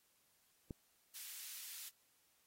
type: click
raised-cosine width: 3 ms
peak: -32 dBFS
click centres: 0.708 s
type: high-pass noise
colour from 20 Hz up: white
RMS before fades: -50 dBFS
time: 1.14-1.9 s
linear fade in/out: 20 ms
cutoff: 2200 Hz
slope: 12 dB/octave
effects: white hiss -75 dBFS RMS until 2.46 s + AAC 48 kbps